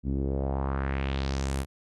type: tone with low-pass filter sweep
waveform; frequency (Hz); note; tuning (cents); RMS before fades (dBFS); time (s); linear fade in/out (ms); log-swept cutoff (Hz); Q
sawtooth; 67.7; C#2; -40; -29; 0.03-1.66; 50; 230 to 12000; 2.3
effects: none